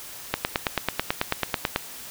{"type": "click train", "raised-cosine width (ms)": 0.3, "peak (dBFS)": -5, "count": 14, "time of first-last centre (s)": [0.34, 1.761], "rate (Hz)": 9.15, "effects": ["white hiss -40 dBFS RMS until 2.1 s"]}